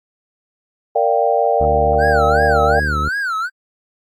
sine chord, G minor seventh, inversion first, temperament equal with one note detuned, 462.4 / 587.3 / 698.5 / 784 Hz, Bb4 / D5 / F5 / G5, -14 / 0 / 0 / 0 cents, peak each -18 dBFS, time 0.95-2.8 s, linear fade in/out 10 ms
harmonic tone, 74.6 Hz, D2, 28 cents sharp, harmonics 1 / 2 / 3 / 4 / 5 / 6 / 7, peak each -20 / -26 / -30 / -32 / -34 / -36 / -37 dBFS, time 1.6-3.09 s, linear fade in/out 10 ms
triangle tone with vibrato, 1460 Hz, F#6, 24 cents flat, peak -16 dBFS, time 1.98-3.5 s, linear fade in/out 50 ms, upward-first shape sine, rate 2.7 Hz, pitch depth 220 cents each way
effects AAC 64 kbps

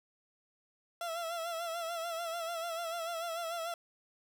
30% pulse tone with vibrato, 671 Hz, E5, 31 cents sharp, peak -33 dBFS, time 1.01-3.74 s, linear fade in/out 2 ms, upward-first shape sine, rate 6.8 Hz, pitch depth 57 cents each way, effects none

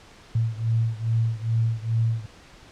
sine beating tone pair, 112.8 / 115.2 Hz, A2 / A#2, +44 / -20 cents, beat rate 2.4 Hz, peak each -23 / -25 dBFS, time 0.35-2.26 s, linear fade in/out 5 ms, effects pink hiss -49 dBFS RMS until 2.71 s + low-pass 6000 Hz 12 dB/octave

